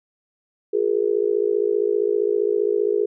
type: tone with amplitude modulation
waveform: sine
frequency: 415.3 Hz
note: G#4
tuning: in tune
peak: -13 dBFS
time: 0.73-3.06 s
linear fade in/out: 10 ms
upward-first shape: sine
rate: 55.2 Hz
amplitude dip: 100%
effects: none